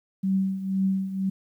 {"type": "tone with tremolo", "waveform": "sine", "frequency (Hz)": 191.8, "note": "G3", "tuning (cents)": -37, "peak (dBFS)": -19, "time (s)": [0.23, 1.3], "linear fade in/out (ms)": 10, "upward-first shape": "triangle", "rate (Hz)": 2, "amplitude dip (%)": 75, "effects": ["10-bit"]}